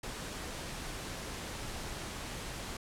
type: noise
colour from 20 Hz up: pink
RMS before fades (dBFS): -41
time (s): 0.03-2.77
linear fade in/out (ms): 5
effects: low-pass 10000 Hz 12 dB/octave